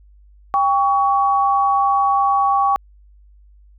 sine tone pair together, 795 / 1124.3 Hz, G5 / C#6, +24 / +24 cents, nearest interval tritone, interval 600 cents, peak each -16 dBFS, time 0.54-2.76 s, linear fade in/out 0 ms, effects added 50 Hz sine -45 dBFS peak until 3.78 s

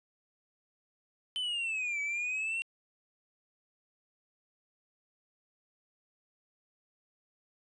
triangle linear two-way sweep, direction down then up, 3065 to 2275 to 2744 Hz, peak -30 dBFS, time 1.36-2.62 s, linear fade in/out 0 ms, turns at 2.01 s, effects resampled to 22050 Hz

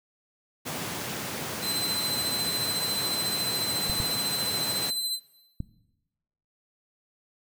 pink high-pass noise, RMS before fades -34 dBFS, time 0.65-4.91 s, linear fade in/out 20 ms, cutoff 110 Hz, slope 24 dB/octave
sawtooth tone with tremolo, 4054 Hz, B7, 45 cents sharp, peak -23 dBFS, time 1.61-5.2 s, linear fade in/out 50 ms, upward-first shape sine, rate 14 Hz, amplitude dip 35%
clicks, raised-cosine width 5 ms, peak -19 dBFS, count 3, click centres 3.898 / 4.002 / 5.604 s
effects noise-tail reverb RT60 1.0 s tail -18 dB re dry

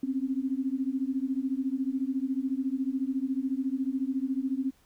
sine beating tone pair, 258.6 / 272.6 Hz, C4 / C#4, -20 / -29 cents, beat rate 14 Hz, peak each -30 dBFS, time 0.03-4.71 s, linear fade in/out 5 ms, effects pink hiss -65 dBFS RMS until 4.85 s

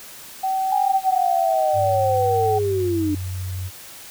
sine tone, 764 Hz, G5, 45 cents flat, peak -19 dBFS, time 0.43-2.59 s, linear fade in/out 10 ms
sine linear sweep, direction down, 830.6 to 293.7 Hz, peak -19 dBFS, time 0.72-3.15 s, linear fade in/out 5 ms
sine tone with pitch glide, 100.2 to 92.42 Hz, G2 to F#2, +38 to -1 cents, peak -25 dBFS, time 1.73-3.71 s, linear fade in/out 50 ms, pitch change -139 cents, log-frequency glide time 2.56-3.14 s
effects white hiss -40 dBFS RMS until 4.1 s

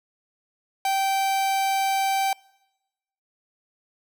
45% pulse tone, 778 Hz, G5, 13 cents flat, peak -21 dBFS, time 0.85-2.33 s, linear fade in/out 2 ms, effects noise-tail reverb RT60 1.0 s tail -25 dB re dry

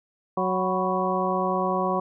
harmonic tone with a mistuned harmonic, 185.5 Hz, F#3, 5 cents sharp, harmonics 1 / 2 / 3 / 4 / 5 / 6, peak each -29 / -29 / -29 / -29 / -29 / -29 dBFS, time 0.37-2 s, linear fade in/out 5 ms, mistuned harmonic 5, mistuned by +100 cents, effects none

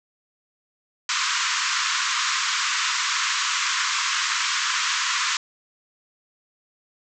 pink band-pass noise, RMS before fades -24 dBFS, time 1.09-5.37 s, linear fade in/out 2 ms, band 1000 to 7500 Hz, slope 96 dB/octave, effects none

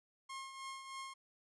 sawtooth tone with tremolo, 1073 Hz, C6, 43 cents sharp, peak -39 dBFS, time 0.29-1.14 s, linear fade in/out 10 ms, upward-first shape triangle, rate 3.2 Hz, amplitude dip 60%, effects resampled to 24000 Hz

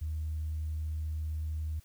sine tone, 77.78 Hz, D#2, in tune, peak -31 dBFS, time 0.01-1.8 s, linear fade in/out 10 ms, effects tanh soft clip ceiling -27 dBFS + white hiss -64 dBFS RMS until 1.84 s

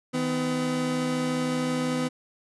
30% pulse tone pair together, 159 / 252.4 Hz, D#3 / B3, +38 / +38 cents, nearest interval minor sixth, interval 800 cents, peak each -29 / -23 dBFS, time 0.13-2.09 s, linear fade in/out 20 ms, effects resampled to 24000 Hz

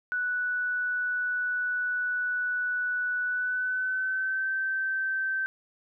sine tone with pitch glide, 1480 to 1550 Hz, F#6 to G6, 0 to -20 cents, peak -26 dBFS, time 0.12-5.46 s, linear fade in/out 0 ms, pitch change +80 cents, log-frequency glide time 3.24-4.5 s, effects none

